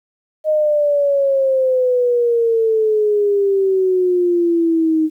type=exponential sweep; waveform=sine; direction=down; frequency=622.3 to 311.1 Hz; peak=-12 dBFS; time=0.44-5.1 s; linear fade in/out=50 ms; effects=9-bit